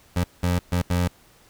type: tone bursts at uneven times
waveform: 25% pulse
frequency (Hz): 88.5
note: F2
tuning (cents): +23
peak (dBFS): -16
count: 4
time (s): 0.16-0.24 / 0.43-0.59 / 0.72-0.82 / 0.9-1.08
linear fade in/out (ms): 5
effects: pink hiss -55 dBFS RMS until 1.49 s